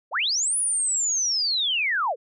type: linear two-way sweep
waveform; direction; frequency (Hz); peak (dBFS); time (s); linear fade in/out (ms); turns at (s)
sine; up then down; 415.3 to 9956 to 415.3; -21; 0.11-2.16; 50; 0.57
effects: none